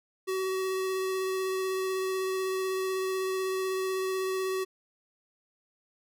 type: tone with vibrato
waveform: square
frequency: 377.9 Hz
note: F#4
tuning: 37 cents sharp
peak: -29 dBFS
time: 0.27-4.65 s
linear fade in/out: 20 ms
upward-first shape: sine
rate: 16 Hz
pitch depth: 10 cents each way
effects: none